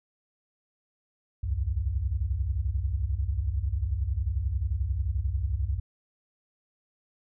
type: tone cluster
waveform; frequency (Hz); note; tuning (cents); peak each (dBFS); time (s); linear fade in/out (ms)
sine; 62.5 / 73.7 / 94.1; B1 / D2 / F#2; +21 / +7 / +30; -29 / -30 / -31; 1.43-5.8; 10
effects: none